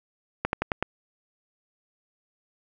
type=slowing click train; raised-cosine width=0.5 ms; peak=-9 dBFS; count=5; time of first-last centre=0.45-0.826 s; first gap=81 ms; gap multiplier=1.1; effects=none